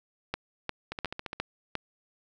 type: two click trains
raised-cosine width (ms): 0.3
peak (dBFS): -19 / -14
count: 7 / 5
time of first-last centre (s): 0.92-1.331 / 0.34-1.753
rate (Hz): 14.6 / 2.83
effects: none